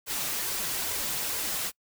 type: noise with flanger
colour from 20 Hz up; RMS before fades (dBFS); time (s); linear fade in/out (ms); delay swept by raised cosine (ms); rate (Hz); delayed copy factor
white; -31; 0.06-1.72; 50; 1.9 to 6.7; 2.3; +0.55
effects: noise-tail reverb RT60 0.1 s tail -26 dB re dry